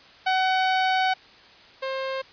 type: tone pair in turn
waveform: sawtooth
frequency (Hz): 752 / 531.7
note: F#5 / C5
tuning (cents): +28 / +28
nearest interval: tritone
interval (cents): 600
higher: first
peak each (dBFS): -16 / -23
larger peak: first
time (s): 0.26-1.14 / 1.82-2.22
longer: first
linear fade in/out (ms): 10
effects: white hiss -50 dBFS RMS until 2.32 s + resampled to 11025 Hz